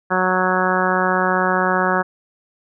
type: harmonic tone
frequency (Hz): 184.6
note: F#3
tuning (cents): -4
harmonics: 1 / 2 / 3 / 4 / 5 / 6 / 7 / 8 / 9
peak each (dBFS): -24 / -24 / -24 / -24 / -24 / -24 / -24 / -24 / -24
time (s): 0.1-2.03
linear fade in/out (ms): 20
effects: none